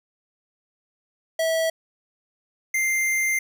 square tone pair in turn, 650 / 2094 Hz, E5 / C7, -24 / +1 cents, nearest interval octave + minor sixth, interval 2025 cents, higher second, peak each -21 dBFS, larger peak neither, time 1.39-1.7 / 2.74-3.39 s, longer second, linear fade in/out 5 ms, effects none

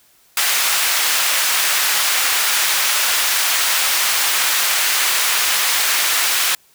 pink high-pass noise, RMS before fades -17 dBFS, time 0.37-6.55 s, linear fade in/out 2 ms, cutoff 1400 Hz, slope 12 dB/octave, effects white hiss -54 dBFS RMS until 6.74 s

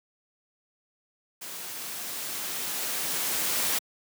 white noise with level ramp, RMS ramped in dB -39 to -26 dBFS, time 1.41-3.79 s, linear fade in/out 10 ms, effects high-pass 150 Hz 12 dB/octave

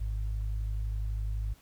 sine tone pair together, 51.91 / 103.83 Hz, G#1 / G#2, 0 / 0 cents, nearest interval octave, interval 1200 cents, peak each -30 / -38 dBFS, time 0-1.54 s, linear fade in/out 10 ms, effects pink hiss -61 dBFS RMS until 1.61 s

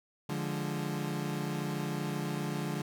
30% pulse chord, D diminished, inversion none, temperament equal, 146.83 / 174.61 / 207.7 Hz, D3 / F3 / Ab3, 0 / 0 / 0 cents, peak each -33 / -35 / -36 dBFS, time 0.29-2.82 s, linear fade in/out 5 ms, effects none

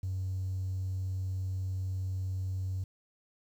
triangle tone, 94.1 Hz, F#2, 30 cents sharp, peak -28 dBFS, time 0.03-2.84 s, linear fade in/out 5 ms, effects tanh soft clip ceiling -28 dBFS + 10-bit

